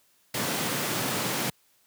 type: high-pass noise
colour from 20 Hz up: pink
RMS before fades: -29 dBFS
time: 0.34-1.5 s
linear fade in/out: 5 ms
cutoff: 110 Hz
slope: 48 dB/octave
effects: white hiss -65 dBFS RMS until 1.86 s + high-pass 60 Hz 12 dB/octave

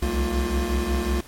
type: tone cluster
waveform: square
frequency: 63.1 / 68.5 / 230.3 / 353.7 Hz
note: B1 / C#2 / A#3 / F4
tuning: +38 / -20 / -21 / +22 cents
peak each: -26 / -27 / -31 / -29 dBFS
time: 0.02-1.21 s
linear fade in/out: 5 ms
effects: pink hiss -46 dBFS RMS until 1.27 s + MP3 64 kbps

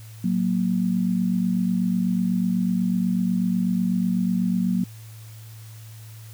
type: tone pair together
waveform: sine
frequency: 185.01 / 233.1 Hz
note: F#3 / A#3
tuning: 0 / 0 cents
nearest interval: major third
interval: 400 cents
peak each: -21 / -24 dBFS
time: 0.24-4.84 s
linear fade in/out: 5 ms
effects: added 110 Hz sine -39 dBFS peak until 6.33 s + white hiss -50 dBFS RMS until 6.33 s

